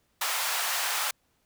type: high-pass noise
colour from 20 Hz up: pink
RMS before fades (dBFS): -29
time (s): 0.21-1.11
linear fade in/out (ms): 5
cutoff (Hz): 770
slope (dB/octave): 24
effects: pink hiss -71 dBFS RMS until 1.45 s